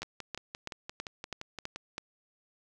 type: two click trains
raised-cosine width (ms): 0.2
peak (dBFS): -19 / -22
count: 7 / 11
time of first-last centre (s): 0.02-1.981 / 0.03-1.76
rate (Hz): 3.06 / 5.78
effects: none